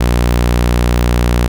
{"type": "tone", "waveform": "sawtooth", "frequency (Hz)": 59.9, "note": "A#1", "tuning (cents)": 48, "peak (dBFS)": -6, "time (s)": [0, 1.48], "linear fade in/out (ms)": 10, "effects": []}